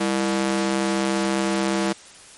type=ring-modulated tone; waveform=sawtooth; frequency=265.9 Hz; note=C4; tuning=28 cents sharp; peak=-13 dBFS; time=0-1.93 s; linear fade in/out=10 ms; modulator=67.3 Hz; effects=white hiss -45 dBFS RMS until 2.37 s + MP3 48 kbps

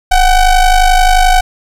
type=ring-modulated tone; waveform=square; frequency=380.7 Hz; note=F#4; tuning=49 cents sharp; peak=-3 dBFS; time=0.11-1.41 s; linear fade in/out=10 ms; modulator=355 Hz; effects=low-pass 12000 Hz 12 dB/octave + 7-bit

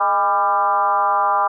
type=tone with frequency modulation; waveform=sine; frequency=999 Hz; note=B5; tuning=20 cents sharp; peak=-14 dBFS; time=0-1.48 s; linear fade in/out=10 ms; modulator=190 Hz; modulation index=1.5; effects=none

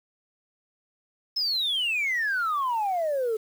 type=exponential sweep; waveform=sine; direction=down; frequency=5274 to 425.4 Hz; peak=-22 dBFS; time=1.36-3.37 s; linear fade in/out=10 ms; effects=tanh soft clip ceiling -21 dBFS + 8-bit

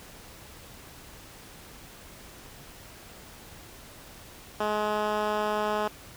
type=tone with band-pass filter; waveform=10% pulse; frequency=211.2 Hz; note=G#3; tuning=29 cents sharp; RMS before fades=-28 dBFS; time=4.6-5.88 s; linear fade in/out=5 ms; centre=820 Hz; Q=0.52; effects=pink hiss -48 dBFS RMS until 6.16 s

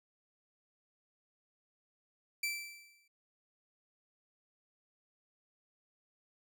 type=tone with exponential decay; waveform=sawtooth; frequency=2333 Hz; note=D7; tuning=12 cents flat; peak=-28 dBFS; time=2.43-3.08 s; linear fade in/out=5 ms; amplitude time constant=140 ms; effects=none

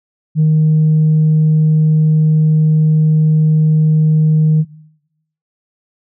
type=tone; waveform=sine; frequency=155.56 Hz; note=D#3; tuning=in tune; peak=-6 dBFS; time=0.35-4.65 s; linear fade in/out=50 ms; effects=noise-tail reverb RT60 0.8 s tail -20 dB re dry + tanh soft clip ceiling -5 dBFS

